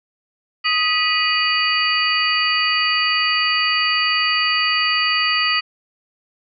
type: tone cluster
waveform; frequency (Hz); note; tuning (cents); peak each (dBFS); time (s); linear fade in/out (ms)
sine; 1252 / 1958 / 2473 / 2904 / 4580; D#6 / B6 / D#7 / F#7 / D8; +10 / -15 / -11 / -33 / -44; -22; 0.64-5.61; 20
effects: none

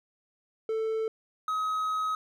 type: tone pair in turn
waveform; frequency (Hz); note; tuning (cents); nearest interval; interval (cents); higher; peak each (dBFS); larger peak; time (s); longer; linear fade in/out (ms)
triangle; 442.6 / 1269.7; A4 / D#6; +10 / +35; octave + tritone; 1825; second; -25; neither; 0.69-1.08 / 1.48-2.15; second; 2
effects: none

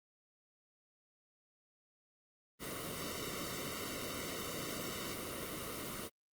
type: noise with comb filter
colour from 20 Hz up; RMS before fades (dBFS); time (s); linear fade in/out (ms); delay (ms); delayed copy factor
pink; -42; 2.59-6.1; 50; 1.2; -0.95
effects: Opus 32 kbps

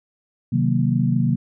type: chord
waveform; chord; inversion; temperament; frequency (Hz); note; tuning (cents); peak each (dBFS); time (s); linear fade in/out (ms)
sine; C half-diminished seventh; none; equal; 130.81 / 155.56 / 185 / 233.1; C3 / Eb3 / Gb3 / Bb3; 0 / 0 / 0 / 0; -20 / -23 / -23 / -22; 0.52-1.36; 10
effects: none

